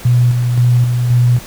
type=tone with tremolo; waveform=sine; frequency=122.1 Hz; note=B2; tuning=19 cents flat; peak=-7 dBFS; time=0.05-1.39 s; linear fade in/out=5 ms; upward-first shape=square; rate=1.9 Hz; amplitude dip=40%; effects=pink hiss -33 dBFS RMS until 1.46 s